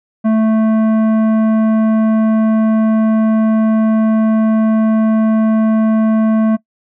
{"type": "tone with tanh clipping", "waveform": "sine", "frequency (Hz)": 220, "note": "A3", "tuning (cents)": 0, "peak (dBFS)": -11, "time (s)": [0.24, 6.57], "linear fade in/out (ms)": 20, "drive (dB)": 12, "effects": ["noise-tail reverb RT60 0.1 s tail -22 dB re dry"]}